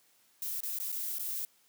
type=noise with dropouts; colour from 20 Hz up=violet; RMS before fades=-36 dBFS; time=0.42-1.45 s; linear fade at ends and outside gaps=1 ms; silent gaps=0.605-0.632 / 0.788-0.8 / 0.919-0.925 / 1.185-1.195 s; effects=white hiss -67 dBFS RMS until 1.68 s + high-pass 150 Hz 12 dB/octave